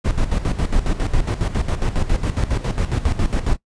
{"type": "noise with tremolo", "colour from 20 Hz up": "brown", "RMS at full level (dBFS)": -17, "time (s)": [0.04, 3.57], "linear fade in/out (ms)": 20, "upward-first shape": "square", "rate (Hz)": 7.3, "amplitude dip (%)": 70, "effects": ["noise-tail reverb RT60 0.1 s tail -20 dB re dry", "resampled to 22050 Hz"]}